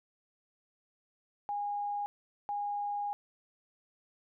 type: tone bursts at uneven times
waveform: sine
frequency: 819 Hz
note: G#5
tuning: 24 cents flat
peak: -32 dBFS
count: 2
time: 1.49-2.06 / 2.49-3.13 s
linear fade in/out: 0 ms
effects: none